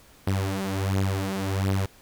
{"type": "beating tone pair", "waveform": "sawtooth", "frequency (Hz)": [96, 97.4], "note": ["G2", "G2"], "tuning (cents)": [-36, -11], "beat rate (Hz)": 1.4, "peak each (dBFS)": -23, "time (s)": [0.27, 1.86], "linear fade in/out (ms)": 5, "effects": ["pink hiss -54 dBFS RMS until 2.01 s"]}